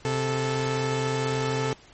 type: tone pair together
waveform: sawtooth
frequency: 130.81 / 437.8 Hz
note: C3 / A4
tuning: 0 / -9 cents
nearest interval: octave + major sixth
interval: 2091 cents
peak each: -23 dBFS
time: 0.05-1.73 s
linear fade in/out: 0 ms
effects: pink hiss -52 dBFS RMS until 1.93 s + MP3 32 kbps